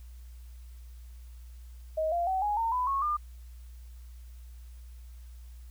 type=tone with pitch steps; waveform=sine; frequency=630 / 691 / 757.9 / 831.3 / 911.8 / 1000.1 / 1096.9 / 1203.1 Hz; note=D#5 / F5 / F#5 / G#5 / A#5 / B5 / C#6 / D6; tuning=+21 / -19 / +41 / +1 / -39 / +21 / -19 / +41 cents; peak=-26 dBFS; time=1.97-3.17 s; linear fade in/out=10 ms; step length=150 ms; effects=added 60 Hz sine -44 dBFS peak until 5.7 s + white hiss -64 dBFS RMS until 5.7 s